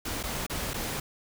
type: noise with dropouts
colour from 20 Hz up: pink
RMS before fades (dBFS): -33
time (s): 0.05-1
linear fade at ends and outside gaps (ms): 5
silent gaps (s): 0.23-0.236 / 0.466-0.497 / 0.735-0.74
effects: none